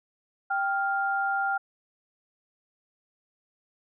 sine tone pair together, 785.7 / 1400 Hz, G5 / F6, +4 / +4 cents, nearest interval minor seventh, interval 1000 cents, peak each -27 dBFS, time 0.5-1.58 s, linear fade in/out 10 ms, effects none

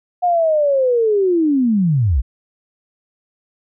sine linear sweep, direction down, 725 to 51.5 Hz, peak -12 dBFS, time 0.22-2.22 s, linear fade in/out 20 ms, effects none

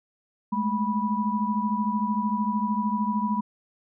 sine tone cluster, 206.7 / 219.9 / 982 Hz, G#3 / A3 / B5, -8 / -1 / -10 cents, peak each -27 / -28 / -27 dBFS, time 0.52-3.41 s, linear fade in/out 10 ms, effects none

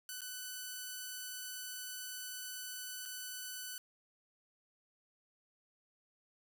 5% pulse tone with dropouts, 1497 Hz, F#6, 20 cents sharp, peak -31 dBFS, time 0.09-3.78 s, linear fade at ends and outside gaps 1 ms, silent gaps 0.208-0.217 / 3.054-3.058 s, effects none

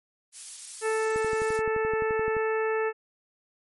violet noise, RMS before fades -34 dBFS, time 0.32-1.62 s, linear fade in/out 50 ms
harmonic tone, 440 Hz, A4, in tune, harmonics 1 / 2 / 3 / 4 / 5 / 6, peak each -25 / -34 / -35 / -34 / -41 / -41 dBFS, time 0.81-2.93 s, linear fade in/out 50 ms
click train, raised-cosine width 3 ms, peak -25 dBFS, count 15, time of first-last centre 1.16-2.367 s, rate 11.6 Hz
effects low-pass 11000 Hz 12 dB/octave + MP3 48 kbps

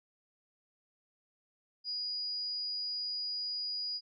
sine tone, 4899 Hz, D#8, 28 cents flat, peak -34 dBFS, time 1.84-4.01 s, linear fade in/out 50 ms, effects none

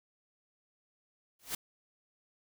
white noise with exponential growth, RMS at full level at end -31 dBFS, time 1.39-1.55 s, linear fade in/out 5 ms, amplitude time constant 33 ms, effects none

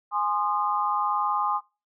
sine chord, Ab major, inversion none, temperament equal with one note detuned, 830.6 / 1046.5 / 1225.2 Hz, Ab5 / C6 / Eb6, 0 / 0 / -27 cents, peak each -27 dBFS, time 0.11-1.61 s, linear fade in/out 50 ms, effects noise-tail reverb RT60 0.3 s tail -23 dB re dry

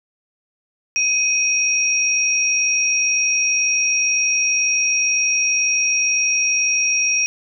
sine tone pair together, 2509 / 5633 Hz, D#7 / F8, +14 / +14 cents, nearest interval octave + major second, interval 1400 cents, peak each -18 dBFS, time 0.96-7.26 s, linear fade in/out 0 ms, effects none

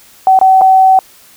sine tone with dropouts, 760 Hz, F#5, 46 cents sharp, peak -3 dBFS, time 0.27-0.99 s, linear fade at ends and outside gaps 1 ms, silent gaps 0.39-0.413 / 0.612-0.617 s, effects white hiss -42 dBFS RMS until 1.36 s

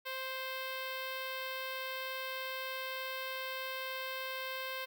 5% pulse tone with notch filter, 523.3 Hz, C5, in tune, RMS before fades -40 dBFS, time 0.05-4.86 s, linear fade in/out 20 ms, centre 6600 Hz, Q 0.53, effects none

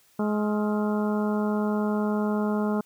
harmonic tone with a mistuned harmonic, 210.5 Hz, G#3, 24 cents sharp, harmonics 1 / 2 / 3 / 4 / 5 / 6 / 7, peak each -24 / -30 / -34 / -36 / -38 / -40 / -41 dBFS, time 0.19-2.81 s, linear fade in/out 5 ms, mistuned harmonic 7, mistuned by -91 cents, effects white hiss -61 dBFS RMS until 2.85 s

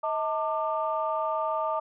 sine tone cluster, 635 / 897 / 1190 Hz, D#5 / A5 / D6, +35 / +33 / +22 cents, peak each -29 / -30 / -30 dBFS, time 0.03-1.8 s, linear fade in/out 10 ms, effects tanh soft clip ceiling -16 dBFS

